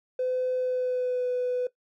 triangle tone with pitch glide, 508 to 497.8 Hz, B4 to B4, +49 to +14 cents, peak -21 dBFS, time 0.19-1.67 s, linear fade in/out 5 ms, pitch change -35 cents, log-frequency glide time 0.55-1.28 s, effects noise-tail reverb RT60 0.1 s tail -19 dB re dry + tanh soft clip ceiling -22 dBFS

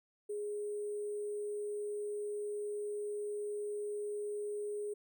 sine tone with sample-and-hold, 415.3 Hz, G#4, in tune, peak -36 dBFS, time 0.29-4.94 s, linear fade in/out 10 ms, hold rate 8820 Hz, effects none

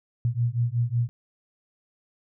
sine beating tone pair, 116.5 / 121.9 Hz, A#2 / B2, -1 / -22 cents, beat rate 5.4 Hz, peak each -25 dBFS, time 0.25-1.09 s, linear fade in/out 0 ms, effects none

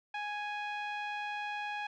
sawtooth tone with low-pass filter, 830.6 Hz, G#5, in tune, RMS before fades -38 dBFS, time 0.14-1.87 s, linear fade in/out 5 ms, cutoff 2600 Hz, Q 1.9, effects none

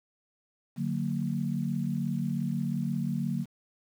sine chord, D augmented, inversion none, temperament just, 146.83 / 183.54 / 229.4 Hz, D3 / F#3 / A#3, 0 / -14 / -28 cents, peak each -32 dBFS, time 0.76-3.46 s, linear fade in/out 50 ms, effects 9-bit

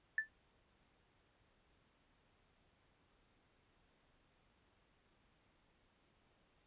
sine tone with exponential decay, 1760 Hz, A6, in tune, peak -29 dBFS, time 0.18-0.29 s, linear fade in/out 2 ms, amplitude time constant 22 ms, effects pink hiss -74 dBFS RMS until 6.66 s + resampled to 8000 Hz

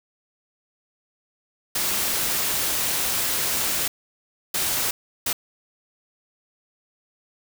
white noise bursts at uneven times, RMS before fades -24 dBFS, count 3, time 1.75-3.88 / 4.54-4.91 / 5.26-5.33 s, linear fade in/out 5 ms, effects none

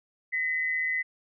sine tone pair together, 1860.1 / 2016 Hz, A#6 / B6, -4 / +35 cents, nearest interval minor second, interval 139 cents, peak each -35 / -26 dBFS, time 0.32-1.03 s, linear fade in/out 20 ms, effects none

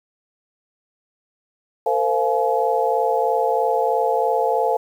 sine tone cluster, 453.9 / 517 / 694 / 849 Hz, A#4 / C5 / F5 / G#5, -46 / -21 / -11 / +38 cents, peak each -22 dBFS, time 1.86-4.77 s, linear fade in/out 5 ms, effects 8-bit

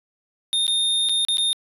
square tone with dropouts, 3655 Hz, A#7, 35 cents flat, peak -19 dBFS, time 0.53-1.53 s, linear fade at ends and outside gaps 0 ms, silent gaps 0.667-0.679 / 1.088-1.094 / 1.25-1.285 / 1.371-1.382 s, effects resampled to 32000 Hz

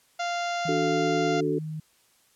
harmonic tone, 696 Hz, F5, 6 cents flat, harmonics 1 / 2 / 3 / 4 / 5 / 6 / 7 / 8 / 9 / 10, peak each -28 / -34 / -38 / -40 / -42 / -44 / -45 / -46 / -47 / -48 dBFS, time 0.19-1.41 s, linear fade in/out 10 ms
sine tone with pitch glide, 162.5 to 155.88 Hz, E3 to D#3, -24 to +4 cents, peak -31 dBFS, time 0.65-1.8 s, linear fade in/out 5 ms, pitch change -72 cents, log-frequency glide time 1.22-1.48 s
sine chord, D major, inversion none, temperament equal with one note detuned, 291.3 / 370 / 440 Hz, D4 / F#4 / A4, -14 / 0 / 0 cents, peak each -28 dBFS, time 0.68-1.59 s, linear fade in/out 10 ms
effects white hiss -63 dBFS RMS until 2.35 s + low-pass 12000 Hz 12 dB/octave

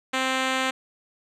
5% pulse tone, 261.6 Hz, C4, in tune, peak -11 dBFS, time 0.13-0.71 s, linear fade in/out 10 ms, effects low-pass 7000 Hz 12 dB/octave

